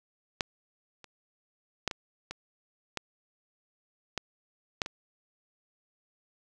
clicks, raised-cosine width 0.2 ms, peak -10 / -30 / -11 / -18 / -20 / -15 / -14 / -10 / -20 dBFS, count 9, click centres 0.408 / 1.043 / 1.877 / 1.912 / 2.31 / 2.973 / 4.177 / 4.818 / 4.861 s, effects none

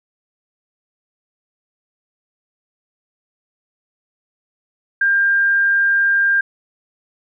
sine tone, 1598 Hz, G6, 33 cents sharp, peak -12 dBFS, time 5.01-6.41 s, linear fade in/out 5 ms, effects none

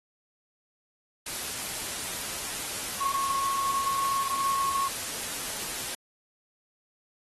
sine tone in noise, 1097 Hz, C#6, 18 cents flat, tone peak -25 dBFS, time 3-4.88 s, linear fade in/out 5 ms, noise white, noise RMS -34 dBFS, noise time 1.26-5.95 s, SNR +6 dB, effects AAC 32 kbps

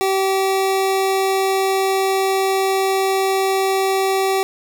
25% pulse tone, 385 Hz, G4, 31 cents flat, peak -12 dBFS, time 0.01-4.43 s, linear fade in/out 0 ms, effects none

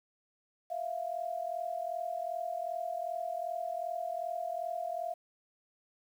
sine tone pair together, 659.3 / 701.9 Hz, E5 / F5, 0 / +9 cents, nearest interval minor second, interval 109 cents, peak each -37 / -36 dBFS, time 0.7-5.14 s, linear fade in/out 10 ms, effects 10-bit

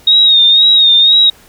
sine tone with vibrato, 3729 Hz, A#7, in tune, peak -4 dBFS, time 0.07-1.3 s, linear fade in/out 5 ms, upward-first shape sine, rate 2 Hz, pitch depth 58 cents each way, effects pink hiss -43 dBFS RMS until 1.48 s

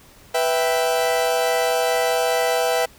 40% pulse chord, E minor, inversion second, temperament equal, 493.9 / 659.3 / 784 Hz, B4 / E5 / G5, 0 / 0 / 0 cents, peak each -21 / -21 / -23 dBFS, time 0.34-2.86 s, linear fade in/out 10 ms, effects pink hiss -49 dBFS RMS until 2.98 s

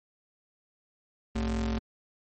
square ring-modulated tone, 81.9 Hz, E2, 11 cents flat, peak -25 dBFS, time 1.35-1.79 s, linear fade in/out 10 ms, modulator 142 Hz, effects MP3 32 kbps

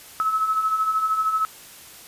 sine beating tone pair, 1284 / 1297 Hz, E6 / E6, -46 / -28 cents, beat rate 13 Hz, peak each -28 / -20 dBFS, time 0.2-1.45 s, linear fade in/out 0 ms, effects white hiss -44 dBFS RMS until 2.07 s + resampled to 32000 Hz

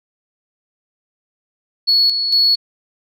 sine tone with tremolo, 4383 Hz, C#8, 20 cents flat, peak -9 dBFS, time 1.87-2.56 s, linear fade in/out 20 ms, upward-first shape square, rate 2.2 Hz, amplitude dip 55%, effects tanh soft clip ceiling -6 dBFS

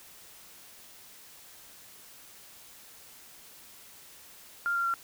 sine tone with pitch steps, 1396.9 / 1383.3 / 1369.7 Hz, F6 / F6 / F6, 0 / -17 / -34 cents, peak -26 dBFS, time 4.66-4.939 s, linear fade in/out 0 ms, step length 93 ms, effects white hiss -52 dBFS RMS until 5.03 s

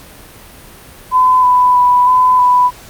sine tone with pitch steps, 1014 / 996 / 988 / 1008 / 992 Hz, B5 / B5 / B5 / B5 / B5, +45 / +14 / 0 / +35 / +7 cents, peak -6 dBFS, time 1.11-2.71 s, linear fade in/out 50 ms, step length 320 ms, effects pink hiss -37 dBFS RMS until 2.89 s + Opus 48 kbps

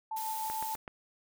sine tone with tremolo, 880 Hz, A5, in tune, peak -33 dBFS, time 0.11-0.75 s, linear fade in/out 5 ms, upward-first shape sine, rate 6.7 Hz, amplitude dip 25%
blue noise, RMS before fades -41 dBFS, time 0.16-0.76 s, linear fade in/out 10 ms
click train, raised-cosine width 0.5 ms, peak -26 dBFS, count 4, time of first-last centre 0.5-0.878 s, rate 7.93 Hz
effects none

